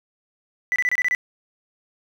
sine tone bursts, 1985 Hz, B6, 8 cents sharp, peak -16 dBFS, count 7, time 0.72-1.149 s, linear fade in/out 0 ms, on 39 ms, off 26 ms, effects tanh soft clip ceiling -15 dBFS + 8-bit

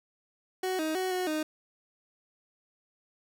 30% pulse tone with pitch steps, 372.4 / 314.1 / 372.7 / 366.1 / 309.2 Hz, F#4 / D#4 / F#4 / F#4 / D#4, +11 / +16 / +13 / -18 / -11 cents, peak -26 dBFS, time 0.63-1.43 s, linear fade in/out 5 ms, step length 160 ms, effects none

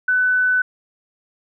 sine tone, 1500 Hz, F#6, 23 cents sharp, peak -14 dBFS, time 0.08-0.62 s, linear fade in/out 5 ms, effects none

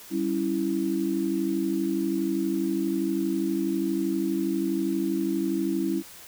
sine chord, C# diminished, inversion second, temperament equal, 196 / 277.2 / 329.6 Hz, G3 / C#4 / E4, 0 / 0 / 0 cents, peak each -30 / -29 / -26 dBFS, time 0.1-6.03 s, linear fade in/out 50 ms, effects white hiss -46 dBFS RMS until 6.27 s

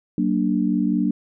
sine chord, Gb augmented, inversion none, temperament equal with one note detuned, 188.56 / 233.1 / 293.7 Hz, Gb3 / Bb3 / D4, +33 / 0 / 0 cents, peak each -22 dBFS, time 0.18-1.11 s, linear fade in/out 2 ms, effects none

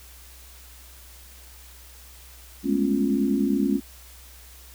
sine tone cluster, 202.3 / 212.3 / 243.3 / 275.2 / 347.2 Hz, G#3 / G#3 / B3 / C#4 / F4, -45 / +38 / -26 / -12 / -10 cents, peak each -30 / -25 / -29 / -23 / -29 dBFS, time 2.63-3.81 s, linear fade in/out 50 ms, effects added 62 Hz sine -47 dBFS peak until 4.74 s + white hiss -49 dBFS RMS until 4.74 s

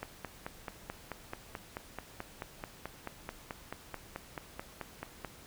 click train, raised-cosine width 0.5 ms, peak -23 dBFS, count 25, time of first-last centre 0.03-5.247 s, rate 4.6 Hz, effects pink hiss -54 dBFS RMS until 5.46 s

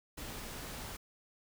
pink noise, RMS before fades -44 dBFS, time 0.17-0.97 s, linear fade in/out 10 ms, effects none

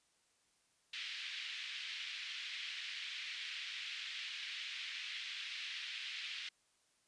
white band-pass noise, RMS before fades -45 dBFS, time 0.93-6.49 s, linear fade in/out 5 ms, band 2000 to 3700 Hz, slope 24 dB/octave, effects white hiss -75 dBFS RMS until 7.07 s + resampled to 22050 Hz

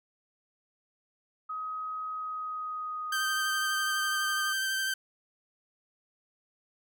sine tone with pitch glide, 1263 to 1222.1 Hz, D#6 to D#6, +26 to -31 cents, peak -33 dBFS, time 1.49-4.53 s, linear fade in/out 10 ms, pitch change -57 cents, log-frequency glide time 2.09-4.29 s
sawtooth tone with vibrato, 1560 Hz, G6, 9 cents flat, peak -25 dBFS, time 3.12-4.94 s, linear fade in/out 5 ms, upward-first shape triangle, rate 12 Hz, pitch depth 19 cents each way
effects none

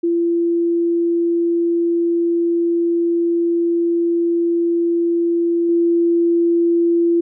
sine tone with level steps, 340 Hz, F4, 46 cents flat, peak -14 / -12 dBFS, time 0.03-7.21 s, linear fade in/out 10 ms, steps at 5.69 s, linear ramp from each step 2 ms, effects none

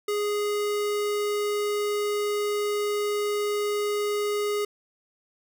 square tone, 414.3 Hz, G#4, 4 cents flat, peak -25 dBFS, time 0.08-4.65 s, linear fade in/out 5 ms, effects none

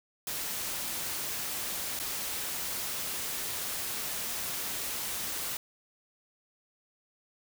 white noise with dropouts, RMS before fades -35 dBFS, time 0.27-5.57 s, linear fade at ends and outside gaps 2 ms, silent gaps 1.991-1.998 s, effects none

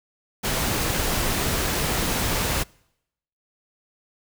pink noise, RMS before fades -24 dBFS, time 0.43-2.64 s, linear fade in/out 20 ms, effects noise-tail reverb RT60 0.8 s tail -26 dB re dry

